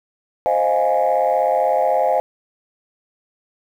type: chord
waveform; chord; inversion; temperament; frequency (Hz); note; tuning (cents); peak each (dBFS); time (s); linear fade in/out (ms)
sine; F minor seventh; second; equal; 523.3 / 622.3 / 698.5 / 830.6; C5 / Eb5 / F5 / Ab5; 0 / 0 / 0 / 0; -19; 0.46-2.2; 0
effects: tanh soft clip ceiling -8 dBFS + 8-bit